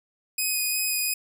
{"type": "tone with vibrato", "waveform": "5% pulse", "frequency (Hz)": 2500, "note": "D#7", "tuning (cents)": 8, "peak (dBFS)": -15, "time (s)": [0.38, 1.14], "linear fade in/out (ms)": 5, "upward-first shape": "sine", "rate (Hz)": 2.8, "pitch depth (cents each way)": 14, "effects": []}